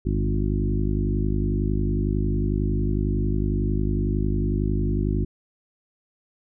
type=harmonic tone with a mistuned harmonic; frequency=51 Hz; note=G#1; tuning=31 cents flat; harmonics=1 / 2 / 3 / 4 / 5 / 6 / 7; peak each=-24 / -27 / -29 / -30 / -31 / -32 / -32 dBFS; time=0.05-5.25 s; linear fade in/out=10 ms; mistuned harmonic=2; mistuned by=-41 cents; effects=none